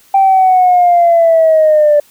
sine linear sweep, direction down, 784 to 585 Hz, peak -4 dBFS, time 0.14-2 s, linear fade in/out 5 ms, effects tanh soft clip ceiling -1 dBFS + white hiss -47 dBFS RMS until 2.1 s

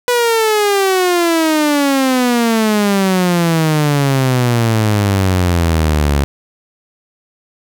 sawtooth exponential sweep, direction down, 493.9 to 69.3 Hz, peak -7 dBFS, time 0.08-6.24 s, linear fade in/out 0 ms, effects none

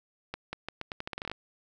accelerating click train, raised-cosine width 0.3 ms, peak -19 dBFS, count 14, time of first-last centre 0.34-1.316 s, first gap 190 ms, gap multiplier 0.82, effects none

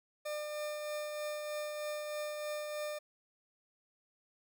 40% pulse tone with tremolo, 600 Hz, D5, 37 cents sharp, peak -35 dBFS, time 0.25-2.99 s, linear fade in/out 10 ms, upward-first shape triangle, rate 3.2 Hz, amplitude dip 35%, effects none

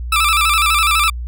20% pulse tone with vibrato, 1244.5 Hz, D#6, in tune, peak -7 dBFS, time 0.12-1.1 s, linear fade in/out 5 ms, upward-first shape square, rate 12 Hz, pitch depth 88 cents each way, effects added 60 Hz sine -22 dBFS peak until 1.27 s

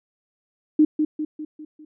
sine tone with echo, 306 Hz, D#4, 29 cents flat, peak -11 dBFS, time 0.79-0.85 s, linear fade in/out 5 ms, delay 200 ms, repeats 5, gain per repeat -6 dB, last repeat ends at 1.85 s, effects none

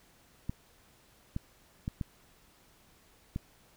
clicks, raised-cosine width 5 ms, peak -21 dBFS, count 5, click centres 0.495 / 1.364 / 1.879 / 2.012 / 3.361 s, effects pink hiss -63 dBFS RMS until 3.76 s

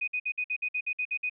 sine tone bursts, 2491 Hz, D#7, 1 cent sharp, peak -27 dBFS, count 11, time 0.01-1.297 s, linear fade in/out 10 ms, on 67 ms, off 55 ms, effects none

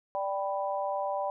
sine chord, G major, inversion second, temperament equal, 587.3 / 784 / 987.8 Hz, D5 / G5 / B5, 0 / 0 / 0 cents, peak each -32 / -33 / -35 dBFS, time 0.15-1.3 s, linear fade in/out 0 ms, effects none

